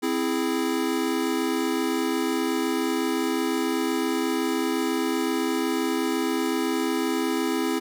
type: chord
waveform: square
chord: C augmented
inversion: none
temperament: equal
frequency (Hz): 261.6 / 329.6 / 415.3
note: C4 / E4 / G#4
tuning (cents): 0 / 0 / 0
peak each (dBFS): -28 / -27 / -30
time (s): 0.02-7.8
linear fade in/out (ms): 20
effects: none